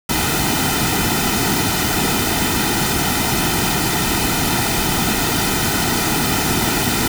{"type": "noise with comb filter", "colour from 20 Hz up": "pink", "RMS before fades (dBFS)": -18, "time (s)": [0.09, 7.08], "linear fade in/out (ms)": 5, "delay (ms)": 1.8, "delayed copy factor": -0.7, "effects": []}